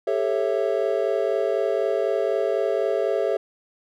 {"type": "chord", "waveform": "triangle", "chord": "A dominant seventh", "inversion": "third", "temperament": "just", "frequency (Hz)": [396, 440, 550, 660], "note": ["G4", "A4", "C#5", "E5"], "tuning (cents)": [18, 0, -14, 2], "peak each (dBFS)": -24, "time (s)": [0.07, 3.37], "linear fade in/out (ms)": 5, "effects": []}